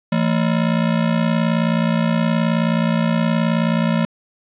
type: ring-modulated tone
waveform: square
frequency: 196 Hz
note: G3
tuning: in tune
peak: -13 dBFS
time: 0.12-4.05 s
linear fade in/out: 0 ms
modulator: 29.5 Hz
effects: resampled to 8000 Hz + 8-bit